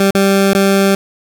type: tone with dropouts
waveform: 20% pulse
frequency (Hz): 196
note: G3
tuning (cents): 0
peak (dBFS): -4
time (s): 0-0.95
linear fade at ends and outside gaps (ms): 2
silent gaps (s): 0.108-0.149 / 0.533-0.549
effects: 7-bit